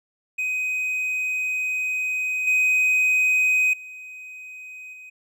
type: tone with level steps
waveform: triangle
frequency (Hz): 2511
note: D#7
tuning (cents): +15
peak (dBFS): -21 / -15 / -35 / -38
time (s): 0.38-5.1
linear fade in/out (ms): 10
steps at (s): 2.47 / 3.73 / 4.93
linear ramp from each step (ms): 5
effects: none